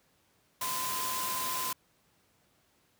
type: tone in noise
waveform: sine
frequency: 1026 Hz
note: C6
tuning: 34 cents flat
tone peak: -35 dBFS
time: 0.61-1.73 s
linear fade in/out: 5 ms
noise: white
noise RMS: -35 dBFS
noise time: 0.61-1.73 s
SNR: -3 dB
effects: pink hiss -69 dBFS RMS until 2.99 s + high-pass 80 Hz 12 dB/octave

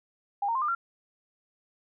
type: tone with pitch steps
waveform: sine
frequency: 807 / 921.7 / 1052.6 / 1202.2 / 1373 Hz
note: G#5 / A#5 / C6 / D6 / F6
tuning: -50 / -20 / +10 / +40 / -30 cents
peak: -25 dBFS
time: 0.42-0.75 s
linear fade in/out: 5 ms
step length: 66 ms
effects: none

